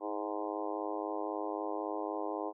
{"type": "harmonic tone with a mistuned harmonic", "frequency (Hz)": 103.8, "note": "G#2", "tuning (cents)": 0, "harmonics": [3, 4, 5, 6, 7, 8, 9, 10], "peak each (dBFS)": [-40, -41, -42, -43, -43, -44, -45, -45], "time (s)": [0, 2.53], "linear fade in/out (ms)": 50, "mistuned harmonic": 3, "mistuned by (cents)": 32, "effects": []}